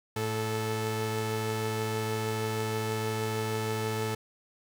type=tone pair together; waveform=sawtooth; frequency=110.66 / 436.3 Hz; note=A2 / A4; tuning=+10 / -15 cents; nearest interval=2 octaves; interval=2375 cents; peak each=-28 / -28 dBFS; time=0.16-4.15 s; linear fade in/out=5 ms; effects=none